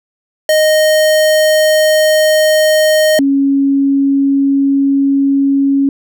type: tone pair in turn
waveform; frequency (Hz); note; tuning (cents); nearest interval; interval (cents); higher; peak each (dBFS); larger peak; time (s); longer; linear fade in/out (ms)
square / sine; 620 / 276.2; D#5 / C#4; -6 / -6; octave + major second; 1400; first; -8; neither; 0.49-3.19 / 3.19-5.89; neither; 2
effects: none